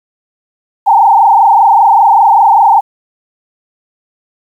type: tone with frequency modulation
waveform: sine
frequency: 857 Hz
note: A5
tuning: 46 cents flat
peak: -3 dBFS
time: 0.86-2.81 s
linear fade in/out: 20 ms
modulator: 25.1 Hz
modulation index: 3.1
effects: 7-bit